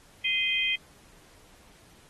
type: tone cluster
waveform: sine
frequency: 2060 / 2495 / 3169 Hz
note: C7 / D#7 / G7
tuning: -28 / +4 / +18 cents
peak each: -30 / -28 / -28 dBFS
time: 0.24-0.76 s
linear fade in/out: 10 ms
effects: pink hiss -57 dBFS RMS until 2.09 s + AAC 32 kbps